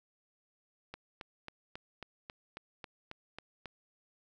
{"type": "click train", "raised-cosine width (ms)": 0.3, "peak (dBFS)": -27, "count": 11, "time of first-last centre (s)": [0.94, 3.657], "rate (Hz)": 3.68, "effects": []}